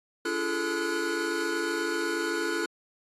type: tone cluster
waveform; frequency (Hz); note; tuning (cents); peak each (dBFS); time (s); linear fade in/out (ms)
square; 286.4 / 339.5 / 409.4 / 437.5 / 1457; D4 / F4 / G#4 / A4 / F#6; -43 / -49 / -25 / -10 / -27; -39 / -32 / -40 / -34 / -33; 0.25-2.66; 5
effects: low-pass 10000 Hz 12 dB/octave + AAC 48 kbps